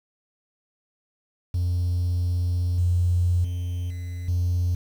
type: tone with level steps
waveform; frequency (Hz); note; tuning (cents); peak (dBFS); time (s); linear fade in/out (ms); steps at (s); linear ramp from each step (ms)
triangle; 88.4; F2; +22; -18 / -14 / -23 / -27 / -17; 1.54-4.75; 5; 2.78 / 3.44 / 3.9 / 4.28; 5
effects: tanh soft clip ceiling -16 dBFS + 8-bit